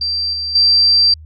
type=tone with level steps; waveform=sine; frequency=4699 Hz; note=D8; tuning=in tune; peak=-16 / -19 / -8 dBFS; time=0.01-1.14 s; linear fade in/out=5 ms; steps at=0.33 / 0.55 s; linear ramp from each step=5 ms; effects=added 78 Hz sine -34 dBFS peak until 1.25 s